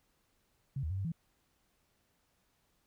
sine tone with pitch steps, 135.9 / 77.9 / 95 / 97.5 / 165 Hz, C#3 / D#2 / F#2 / G2 / E3, -34 / +3 / +46 / -9 / +2 cents, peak -33 dBFS, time 0.76-1.12 s, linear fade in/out 5 ms, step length 72 ms, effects pink hiss -75 dBFS RMS until 2.86 s

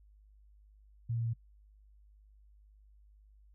sine tone with pitch steps, 116.54 / 115.8 / 115.07 Hz, A#2 / A#2 / A#2, 0 / -11 / -22 cents, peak -31 dBFS, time 1.09-1.336 s, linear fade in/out 10 ms, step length 82 ms, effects noise-tail reverb RT60 0.1 s tail -22 dB re dry + added 51 Hz sine -58 dBFS peak until 3.54 s

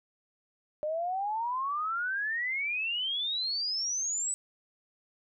sine exponential sweep, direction up, 596 to 8030 Hz, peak -29 dBFS, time 0.83-4.34 s, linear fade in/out 0 ms, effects none

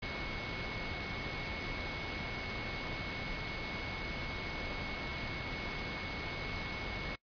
sine tone in noise, 2200 Hz, C#7, 14 cents flat, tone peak -43 dBFS, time 0.02-7.16 s, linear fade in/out 10 ms, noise pink, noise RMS -40 dBFS, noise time 0.02-7.16 s, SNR -6 dB, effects noise-tail reverb RT60 0.1 s tail -23 dB re dry + resampled to 11025 Hz

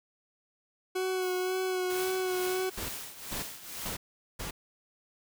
40% pulse tone with vibrato, 370 Hz, F#4, in tune, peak -28 dBFS, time 0.95-2.7 s, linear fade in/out 10 ms, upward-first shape sine, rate 1.9 Hz, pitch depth 21 cents each way
violet noise with exponential decay, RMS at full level -47 dBFS, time 1.22-3.48 s, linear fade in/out 1 ms, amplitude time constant 490 ms
white noise with tremolo, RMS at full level -38 dBFS, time 1.9-3.95 s, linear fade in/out 2 ms, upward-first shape triangle, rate 2.2 Hz, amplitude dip 75%
pink noise bursts, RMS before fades -37 dBFS, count 4, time 2.77-4.51 s, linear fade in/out 10 ms, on 120 ms, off 420 ms
effects none

